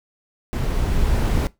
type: noise with level ramp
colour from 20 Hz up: brown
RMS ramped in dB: -22 to -17 dBFS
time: 0.53-1.47 s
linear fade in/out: 0 ms
effects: noise-tail reverb RT60 0.2 s tail -20 dB re dry